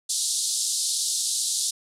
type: band-pass noise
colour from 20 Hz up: white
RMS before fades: -26 dBFS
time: 0.09-1.71 s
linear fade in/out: 10 ms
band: 3700 to 10000 Hz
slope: 48 dB/octave
effects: none